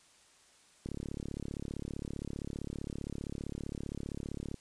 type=click train; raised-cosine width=3 ms; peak=-26 dBFS; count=131; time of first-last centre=0.86-4.543 s; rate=35.3 Hz; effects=white hiss -63 dBFS RMS until 4.6 s + resampled to 22050 Hz